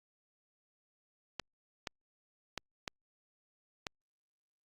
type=clicks; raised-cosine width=0.2 ms; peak=-19 dBFS; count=5; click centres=1.397 / 1.872 / 2.577 / 2.878 / 3.868 s; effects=Opus 48 kbps